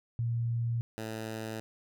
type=tone pair in turn; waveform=sine / 10% pulse; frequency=117.1 / 110.7 Hz; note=A#2 / A2; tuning=+8 / +11 cents; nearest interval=minor second; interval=97 cents; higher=first; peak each=-28 / -28 dBFS; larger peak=neither; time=0.19-0.81 / 0.98-1.6 s; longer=neither; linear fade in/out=0 ms; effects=none